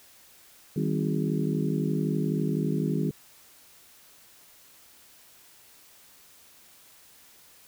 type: harmonic tone with a mistuned harmonic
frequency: 51.91 Hz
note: G#1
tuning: in tune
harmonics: 3 / 4 / 5 / 6 / 7 / 8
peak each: -28 / -30 / -32 / -34 / -35 / -36 dBFS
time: 0.76-3.11 s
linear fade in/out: 5 ms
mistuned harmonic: 4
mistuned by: -110 cents
effects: white hiss -55 dBFS RMS until 7.67 s